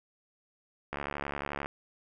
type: click train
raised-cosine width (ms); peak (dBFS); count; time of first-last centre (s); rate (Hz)
0.5; -19; 53; 0.93-1.659; 71.3
effects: none